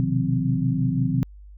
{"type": "tone cluster", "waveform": "sine", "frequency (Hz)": [125.1, 131, 155.4, 179.1, 259.7], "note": ["B2", "C3", "D#3", "F3", "C4"], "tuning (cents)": [23, 2, -2, 44, -13], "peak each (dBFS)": -26, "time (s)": [0, 1.23], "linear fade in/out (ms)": 0, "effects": ["added 50 Hz sine -41 dBFS peak until 1.57 s"]}